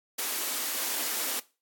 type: high-pass noise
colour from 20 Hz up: white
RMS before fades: -31 dBFS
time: 0.18-1.4 s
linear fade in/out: 10 ms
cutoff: 230 Hz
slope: 96 dB/octave
effects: noise-tail reverb RT60 0.3 s tail -19 dB re dry + AAC 64 kbps